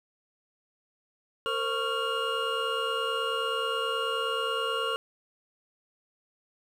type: tone cluster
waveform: triangle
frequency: 455.6 / 525 / 1106 / 1383 / 2842 Hz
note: A#4 / C5 / C#6 / F6 / F7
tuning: -40 / +6 / -4 / -17 / +30 cents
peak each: -31 / -34 / -32 / -31 / -32 dBFS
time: 1.46-4.96 s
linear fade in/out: 0 ms
effects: none